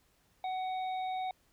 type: harmonic tone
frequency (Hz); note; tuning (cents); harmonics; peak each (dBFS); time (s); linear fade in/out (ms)
747; F#5; +16; 1 / 3 / 5; -33 / -48 / -49; 0.44-1.31; 2
effects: pink hiss -70 dBFS RMS until 1.52 s